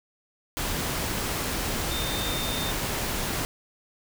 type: tone in noise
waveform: sine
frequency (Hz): 3630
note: A#7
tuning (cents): -47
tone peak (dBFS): -33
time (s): 1.91-2.71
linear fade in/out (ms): 0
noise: pink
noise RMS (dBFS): -29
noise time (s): 0.57-3.45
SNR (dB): -7
effects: none